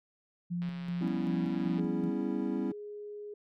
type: tone with tremolo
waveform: sine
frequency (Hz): 174.61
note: F3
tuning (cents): 0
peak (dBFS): -31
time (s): 0.5-2.1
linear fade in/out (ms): 20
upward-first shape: square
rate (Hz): 2.6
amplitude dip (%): 45
type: click train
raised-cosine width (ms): 0.3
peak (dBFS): -34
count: 162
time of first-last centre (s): 0.62-1.795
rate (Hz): 137
type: chord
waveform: triangle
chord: C# half-diminished seventh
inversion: second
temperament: equal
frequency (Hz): 196 / 246.9 / 277.2 / 329.6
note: G3 / B3 / C#4 / E4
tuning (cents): 0 / 0 / 0 / 0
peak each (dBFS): -34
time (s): 1.01-2.72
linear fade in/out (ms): 5
type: tone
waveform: sine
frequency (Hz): 415.3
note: G#4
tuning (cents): 0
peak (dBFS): -40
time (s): 1.78-3.34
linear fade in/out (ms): 5
effects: none